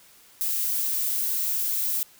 violet noise, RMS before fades -26 dBFS, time 0.41-2.03 s, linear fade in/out 0 ms, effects white hiss -54 dBFS RMS until 2.19 s

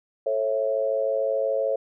sine chord, A major, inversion none, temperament equal with one note detuned, 440 / 545.8 / 659.3 Hz, A4 / C#5 / E5, 0 / -27 / 0 cents, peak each -29 / -23 / -29 dBFS, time 0.26-1.76 s, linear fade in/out 5 ms, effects none

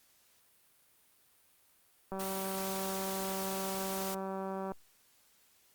click train, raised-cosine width 1 ms, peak -26 dBFS, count 500, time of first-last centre 2.12-4.719 s, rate 192 Hz
white noise, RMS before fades -41 dBFS, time 2.19-4.15 s, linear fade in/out 10 ms
effects white hiss -67 dBFS RMS until 5.74 s + Opus 48 kbps

